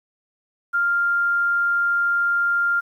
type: tone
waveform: sine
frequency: 1396.9 Hz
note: F6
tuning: in tune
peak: -17 dBFS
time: 0.73-2.81 s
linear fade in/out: 20 ms
effects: 9-bit